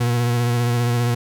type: tone with vibrato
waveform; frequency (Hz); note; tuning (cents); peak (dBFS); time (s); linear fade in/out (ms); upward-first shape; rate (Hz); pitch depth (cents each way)
40% pulse; 120; B2; -49; -16; 0-1.15; 10; sine; 15; 26
effects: none